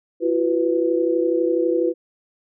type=chord; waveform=sine; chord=E suspended second; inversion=none; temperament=equal with one note detuned; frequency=337.9 / 370 / 493.9 Hz; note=E4 / F#4 / B4; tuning=+43 / 0 / 0 cents; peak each=-20 / -23 / -21 dBFS; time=0.2-1.94 s; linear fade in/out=50 ms; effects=none